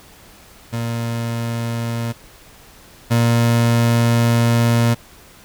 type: tone pair in turn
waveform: 30% pulse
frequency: 116.54 / 117.28 Hz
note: A#2 / A#2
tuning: 0 / +11 cents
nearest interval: unison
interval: 11 cents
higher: second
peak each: -18 / -10 dBFS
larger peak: second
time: 0.72-2.13 / 3.1-4.95 s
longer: second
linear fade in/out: 20 ms
effects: pink hiss -45 dBFS RMS until 5.44 s